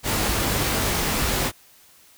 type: noise with comb filter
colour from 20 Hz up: pink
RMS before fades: -23 dBFS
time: 0.03-1.52 s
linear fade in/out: 50 ms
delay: 20 ms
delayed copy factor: +0.55
effects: white hiss -53 dBFS RMS until 2.17 s